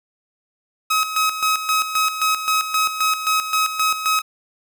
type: tone with tremolo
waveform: sawtooth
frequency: 1274 Hz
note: D#6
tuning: 41 cents sharp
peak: -12 dBFS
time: 0.9-4.22 s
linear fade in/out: 10 ms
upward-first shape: square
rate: 3.8 Hz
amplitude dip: 65%
effects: none